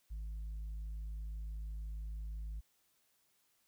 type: tone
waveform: sine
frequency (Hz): 53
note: G#1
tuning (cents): +36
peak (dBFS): -37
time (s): 0.1-2.61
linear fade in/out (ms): 20
effects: tanh soft clip ceiling -39 dBFS + white hiss -75 dBFS RMS until 3.67 s